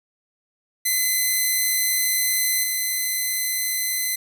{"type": "tone with level steps", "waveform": "5% pulse", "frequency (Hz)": 2033, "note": "B6", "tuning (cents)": 50, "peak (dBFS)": [-9, -12], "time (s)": [0.85, 4.16], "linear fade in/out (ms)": 10, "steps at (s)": 2.63, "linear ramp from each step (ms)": 10, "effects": []}